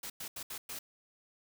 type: noise bursts at uneven times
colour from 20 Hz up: white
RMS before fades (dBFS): -42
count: 5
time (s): 0.03-0.1 / 0.2-0.28 / 0.36-0.43 / 0.5-0.58 / 0.69-0.79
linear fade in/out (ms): 5
effects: none

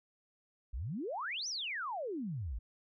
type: exponential two-way sweep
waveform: sine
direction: up then down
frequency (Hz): 48.92 to 6170 to 48.92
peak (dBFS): -36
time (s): 0.73-2.59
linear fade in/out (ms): 10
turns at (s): 1.48
effects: none

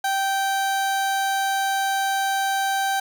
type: tone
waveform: 30% pulse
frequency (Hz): 780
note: G5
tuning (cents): -9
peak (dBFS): -18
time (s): 0.04-3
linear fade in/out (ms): 5
effects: none

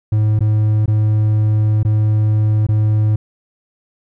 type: tone with dropouts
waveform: triangle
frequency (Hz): 107.2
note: A2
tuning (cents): -45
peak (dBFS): -9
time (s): 0.12-3.16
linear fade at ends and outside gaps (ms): 5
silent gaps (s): 0.392-0.406 / 0.859-0.878 / 1.831-1.849 / 2.667-2.687
effects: none

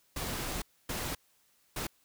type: noise bursts at uneven times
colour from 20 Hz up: pink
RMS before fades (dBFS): -36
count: 3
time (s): 0.16-0.62 / 0.89-1.15 / 1.76-1.87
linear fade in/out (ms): 5
effects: white hiss -69 dBFS RMS until 2.04 s

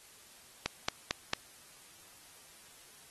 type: click train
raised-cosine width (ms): 0.2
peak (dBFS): -12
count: 4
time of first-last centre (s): 0.66-1.334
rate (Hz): 4.45
effects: white hiss -57 dBFS RMS until 3.1 s + AAC 32 kbps

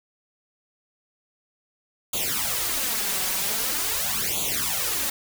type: noise with flanger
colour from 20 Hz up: white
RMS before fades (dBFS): -26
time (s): 2.13-5.1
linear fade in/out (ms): 5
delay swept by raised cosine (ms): 0.28 to 5.38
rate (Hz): 0.44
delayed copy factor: +0.9
effects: none

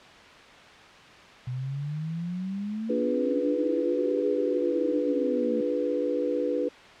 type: exponential two-way sweep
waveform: sine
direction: up then down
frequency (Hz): 123.3 to 415.3 to 223.6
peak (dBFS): -29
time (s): 1.47-5.61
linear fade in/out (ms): 5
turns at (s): 4.3
type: chord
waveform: sine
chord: D diminished seventh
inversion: none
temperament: equal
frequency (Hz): 293.7 / 349.2 / 415.3 / 493.9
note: D4 / F4 / Ab4 / Cb5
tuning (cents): 0 / 0 / 0 / 0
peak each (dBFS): -30 / -33 / -33 / -27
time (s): 2.89-6.69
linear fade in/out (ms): 10
effects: white hiss -48 dBFS RMS until 7 s + low-pass 3000 Hz 12 dB/octave

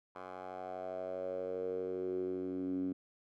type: tone with band-pass filter sweep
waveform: 10% pulse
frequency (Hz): 92.5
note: F#2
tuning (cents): 0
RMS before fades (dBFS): -39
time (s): 0.15-2.93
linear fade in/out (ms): 10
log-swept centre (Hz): 950 to 260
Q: 5.9
effects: none

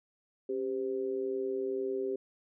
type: tone with amplitude modulation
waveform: sine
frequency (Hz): 393.5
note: G4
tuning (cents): +7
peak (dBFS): -27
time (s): 0.49-2.16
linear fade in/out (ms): 5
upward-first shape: sine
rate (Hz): 122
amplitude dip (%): 80
effects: none

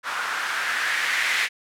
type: noise with low-pass filter sweep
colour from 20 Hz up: violet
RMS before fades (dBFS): -25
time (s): 0.03-1.49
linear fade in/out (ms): 50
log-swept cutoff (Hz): 1300 to 2100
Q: 3
effects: none

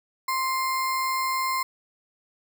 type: tone with sample-and-hold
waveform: sine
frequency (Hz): 1046.5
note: C6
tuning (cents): 0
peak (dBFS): -23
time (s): 0.28-1.63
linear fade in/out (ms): 5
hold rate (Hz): 3150
effects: none

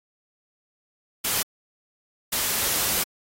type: noise bursts at uneven times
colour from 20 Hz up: white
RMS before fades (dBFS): -24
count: 2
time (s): 1.24-1.43 / 2.32-3.04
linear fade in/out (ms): 10
effects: AAC 48 kbps

